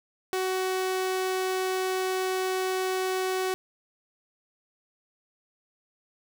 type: tone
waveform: sawtooth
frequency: 374.3 Hz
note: F#4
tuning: 20 cents sharp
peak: -22 dBFS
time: 0.33-3.54 s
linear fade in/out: 0 ms
effects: none